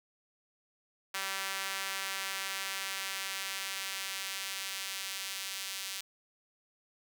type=tone with high-pass filter sweep; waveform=sawtooth; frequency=193.7 Hz; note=G3; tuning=20 cents flat; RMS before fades=-38 dBFS; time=1.14-6.01 s; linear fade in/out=5 ms; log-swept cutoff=1500 to 3200 Hz; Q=0.87; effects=none